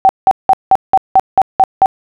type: tone bursts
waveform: sine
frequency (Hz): 767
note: G5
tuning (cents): -38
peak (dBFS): -3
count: 9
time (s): 0.05-1.859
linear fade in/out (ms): 0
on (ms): 41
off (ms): 180
effects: none